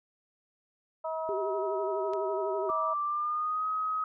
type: harmonic tone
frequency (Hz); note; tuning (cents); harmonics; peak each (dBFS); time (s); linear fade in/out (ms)
320; D#4; +49; 2 / 3 / 4; -33 / -36 / -40; 1.04-2.94; 10
type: tone with vibrato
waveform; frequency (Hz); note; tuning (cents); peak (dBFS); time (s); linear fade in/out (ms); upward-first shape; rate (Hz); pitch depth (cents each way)
sine; 392; G4; 0; -31; 1.29-2.7; 0; sine; 12; 69
type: click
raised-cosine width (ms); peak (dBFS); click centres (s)
0.2; -29; 2.135
type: tone with pitch glide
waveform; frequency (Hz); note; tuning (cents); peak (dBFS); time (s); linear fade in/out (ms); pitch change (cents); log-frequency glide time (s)
sine; 1174.7 to 1266.3; D6 to D#6; 0 to +30; -28; 2.69-4.04; 2; +130; 3.04-3.67
effects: none